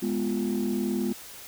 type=chord; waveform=sine; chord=F diminished; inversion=first; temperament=equal; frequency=207.7 / 246.9 / 349.2 Hz; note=Ab3 / Cb4 / F4; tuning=0 / 0 / 0 cents; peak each=-27 / -28 / -29 dBFS; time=0.02-1.13 s; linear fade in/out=10 ms; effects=tanh soft clip ceiling -20 dBFS + white hiss -44 dBFS RMS until 1.47 s